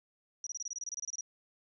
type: tone bursts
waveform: sine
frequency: 5800 Hz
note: F#8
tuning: 35 cents flat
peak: -36 dBFS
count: 15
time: 0.44-1.209 s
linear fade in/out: 2 ms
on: 27 ms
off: 26 ms
effects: none